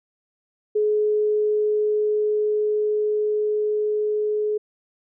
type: tone with level ramp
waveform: sine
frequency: 423.2 Hz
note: G#4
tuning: 33 cents sharp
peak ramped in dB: -17 to -20 dBFS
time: 0.75-4.58 s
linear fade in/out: 10 ms
effects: none